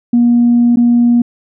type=tone with dropouts; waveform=sine; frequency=238.8 Hz; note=A#3; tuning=42 cents sharp; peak=-5 dBFS; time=0.13-1.22 s; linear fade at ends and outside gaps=5 ms; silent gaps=0.76-0.77 s; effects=tanh soft clip ceiling -2 dBFS